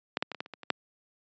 clicks, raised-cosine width 0.3 ms, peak -11 / -11 / -20 / -24 / -17 / -30 / -24 / -26 / -8 dBFS, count 9, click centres 0.171 / 0.225 / 0.317 / 0.347 / 0.405 / 0.461 / 0.537 / 0.633 / 0.703 s, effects high-pass 200 Hz 12 dB/octave + resampled to 16000 Hz

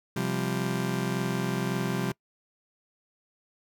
30% pulse chord, C suspended fourth, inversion none, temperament just, 130.81 / 174.42 / 196.22 Hz, C3 / F3 / G3, 0 / -2 / +2 cents, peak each -29 dBFS, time 0.16-2.12 s, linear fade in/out 5 ms, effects noise-tail reverb RT60 0.1 s tail -24 dB re dry

